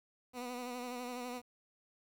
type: tone with vibrato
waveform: 15% pulse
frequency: 246.9 Hz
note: B3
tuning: in tune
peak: -34 dBFS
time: 0.33-1.42 s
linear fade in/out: 50 ms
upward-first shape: sine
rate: 12 Hz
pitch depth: 37 cents each way
effects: 11-bit